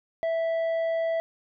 sine tone with tanh clipping, 658 Hz, E5, 3 cents flat, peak -25 dBFS, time 0.23-1.2 s, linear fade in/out 0 ms, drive 6 dB, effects none

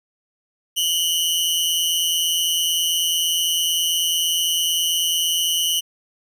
sawtooth tone pair together, 2904 / 3073 Hz, F#7 / G7, -33 / -35 cents, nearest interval minor second, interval 98 cents, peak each -18 dBFS, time 0.76-5.81 s, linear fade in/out 20 ms, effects none

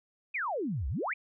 sine exponential two-way sweep, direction down then up, 2586 to 58.8 to 2586 Hz, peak -30 dBFS, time 0.34-1.14 s, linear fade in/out 10 ms, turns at 0.88 s, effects none

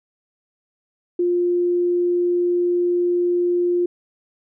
sine tone, 352 Hz, F4, 14 cents sharp, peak -16 dBFS, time 1.19-3.86 s, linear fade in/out 5 ms, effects none

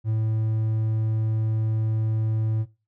triangle tone, 110 Hz, A2, in tune, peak -19 dBFS, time 0.04-2.66 s, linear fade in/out 50 ms, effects noise-tail reverb RT60 0.3 s tail -20 dB re dry

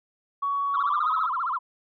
sine tone with pitch glide, 1123 to 1282.6 Hz, C#6 to E6, +22 to -48 cents, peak -23 dBFS, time 0.42-1.27 s, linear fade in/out 10 ms, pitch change +230 cents, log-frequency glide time 0.83-1.14 s
sine tone with vibrato, 1176 Hz, D6, 2 cents sharp, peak -24 dBFS, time 0.73-1.59 s, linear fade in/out 20 ms, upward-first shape sine, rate 15 Hz, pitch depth 300 cents each way
effects tanh soft clip ceiling -16 dBFS

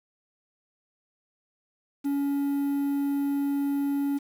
triangle tone with quantisation, 281.7 Hz, C#4, 28 cents sharp, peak -22 dBFS, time 2.04-4.19 s, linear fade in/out 20 ms, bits 8, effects none

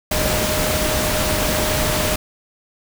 sine tone in noise, 615 Hz, D#5, 20 cents flat, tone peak -24 dBFS, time 0.11-2.16 s, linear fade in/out 5 ms, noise pink, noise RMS -20 dBFS, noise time 0.11-2.16 s, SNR -7 dB, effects none

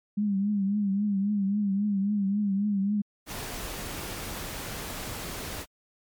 sine tone with vibrato, 201.5 Hz, G3, 48 cents sharp, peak -23 dBFS, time 0.17-3.02 s, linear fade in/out 10 ms, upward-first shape triangle, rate 3.7 Hz, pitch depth 88 cents each way
pink noise, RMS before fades -36 dBFS, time 3.26-5.66 s, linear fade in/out 50 ms
effects MP3 96 kbps

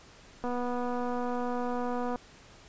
click train, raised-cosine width 1 ms, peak -21 dBFS, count 422, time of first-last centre 0.44-2.158 s, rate 245 Hz, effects pink hiss -54 dBFS RMS until 2.68 s + resampled to 16000 Hz

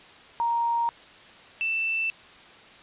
sine tone pair in turn, 935 / 2662 Hz, A#5 / E7, +5 / +16 cents, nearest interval octave + tritone, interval 1811 cents, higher second, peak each -22 / -24 dBFS, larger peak first, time 0.4-0.89 / 1.61-2.1 s, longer neither, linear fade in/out 0 ms, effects white hiss -49 dBFS RMS until 2.82 s + resampled to 8000 Hz

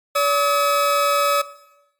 40% pulse tone pair together, 572.3 / 1280 Hz, D5 / D#6, -45 / +49 cents, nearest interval octave + major second, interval 1394 cents, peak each -18 dBFS, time 0.15-1.42 s, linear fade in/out 10 ms, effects noise-tail reverb RT60 0.9 s tail -17 dB re dry + MP3 96 kbps

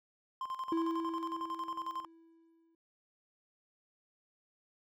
triangle tone with tremolo, 1046.5 Hz, C6, in tune, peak -33 dBFS, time 0.41-2.05 s, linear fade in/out 2 ms, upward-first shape square, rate 11 Hz, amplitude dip 70%
triangle tone with exponential decay, 329.6 Hz, E4, in tune, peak -27 dBFS, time 0.72-2.75 s, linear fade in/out 2 ms, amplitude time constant 440 ms
effects none

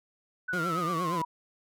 sine exponential sweep, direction down, 1511 to 960 Hz, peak -29 dBFS, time 0.48-1.25 s, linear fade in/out 10 ms
20% pulse tone with vibrato, 170.6 Hz, F3, 40 cents flat, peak -26 dBFS, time 0.53-1.22 s, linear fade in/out 2 ms, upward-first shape triangle, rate 8.6 Hz, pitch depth 150 cents each way
effects none

